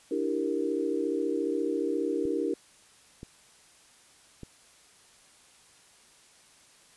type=chord; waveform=sine; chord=E half-diminished seventh; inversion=third; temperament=equal with one note detuned; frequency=295 / 329.6 / 392 / 466.2 Hz; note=D4 / E4 / G4 / Bb4; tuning=+8 / 0 / 0 / 0 cents; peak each=-32 dBFS; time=0.11-2.54 s; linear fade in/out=5 ms
type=clicks; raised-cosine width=3 ms; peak=-28 dBFS; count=3; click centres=2.254 / 3.231 / 4.433 s
effects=white hiss -58 dBFS RMS until 6.96 s + resampled to 24000 Hz